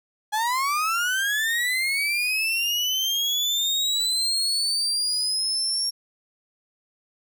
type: linear sweep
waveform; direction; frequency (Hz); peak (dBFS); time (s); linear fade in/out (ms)
35% pulse; up; 830 to 5560; -20; 0.32-5.91; 20
effects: none